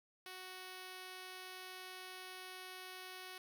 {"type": "tone", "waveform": "5% pulse", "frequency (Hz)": 370.6, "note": "F#4", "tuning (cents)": 3, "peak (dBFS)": -37, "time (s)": [0.26, 3.38], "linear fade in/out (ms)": 2, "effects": []}